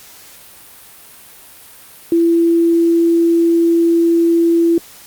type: tone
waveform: sine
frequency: 336 Hz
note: E4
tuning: 33 cents sharp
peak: -9 dBFS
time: 2.12-4.78 s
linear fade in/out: 2 ms
effects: white hiss -40 dBFS RMS until 5.06 s + Opus 48 kbps